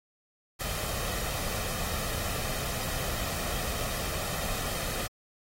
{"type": "noise with comb filter", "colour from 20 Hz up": "pink", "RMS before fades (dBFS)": -33, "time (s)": [0.59, 5.08], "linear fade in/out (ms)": 20, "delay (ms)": 1.6, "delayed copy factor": 0.5, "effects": ["AAC 48 kbps"]}